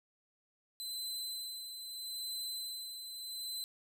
sawtooth tone with tremolo, 4044 Hz, B7, 40 cents sharp, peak -35 dBFS, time 0.8-3.64 s, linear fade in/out 0 ms, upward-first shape sine, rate 0.78 Hz, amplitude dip 50%, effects none

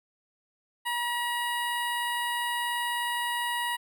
15% pulse tone with notch filter, 959 Hz, A#5, 49 cents sharp, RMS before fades -30 dBFS, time 0.85-3.77 s, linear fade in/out 20 ms, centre 5700 Hz, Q 0.69, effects none

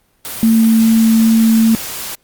sine tone in noise, 224.7 Hz, A3, 37 cents sharp, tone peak -7 dBFS, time 0.43-1.75 s, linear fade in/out 0 ms, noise white, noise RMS -25 dBFS, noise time 0.25-2.15 s, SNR +15 dB, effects pink hiss -58 dBFS RMS until 2.23 s + Opus 32 kbps

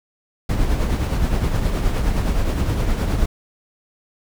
brown noise with tremolo, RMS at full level -17 dBFS, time 0.49-3.26 s, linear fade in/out 5 ms, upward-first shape triangle, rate 9.6 Hz, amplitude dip 50%, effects none

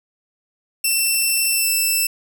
5% pulse tone with pitch glide, 2687 to 2658 Hz, E7 to E7, +33 to +14 cents, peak -8 dBFS, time 0.84-2.07 s, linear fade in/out 5 ms, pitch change -19 cents, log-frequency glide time 1.52-1.68 s, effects none

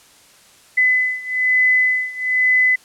sine beating tone pair, 2012 / 2013.1 Hz, B6 / B6, +32 / +33 cents, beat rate 1.1 Hz, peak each -16 / -18 dBFS, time 0.77-2.76 s, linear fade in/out 10 ms, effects white hiss -49 dBFS RMS until 2.84 s + low-pass 10000 Hz 12 dB/octave

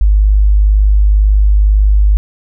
sine tone, 51 Hz, G#1, 31 cents flat, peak -5 dBFS, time 0.01-2.17 s, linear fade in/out 0 ms, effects none

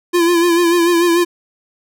square tone with vibrato, 343.3 Hz, F4, 30 cents flat, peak -11 dBFS, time 0.13-1.25 s, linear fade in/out 20 ms, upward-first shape sine, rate 6.8 Hz, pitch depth 49 cents each way, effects none

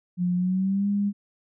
sine tone with pitch glide, 178.3 to 202.5 Hz, F3 to G#3, +36 to -43 cents, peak -21 dBFS, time 0.17-1.13 s, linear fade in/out 50 ms, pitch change +221 cents, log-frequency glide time 0.36-0.88 s, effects none

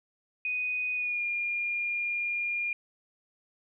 sine tone with pitch glide, 2489 to 2413 Hz, D#7 to D7, 0 to +46 cents, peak -28 dBFS, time 0.45-2.73 s, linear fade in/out 2 ms, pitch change -54 cents, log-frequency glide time 0.94-1.24 s, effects none

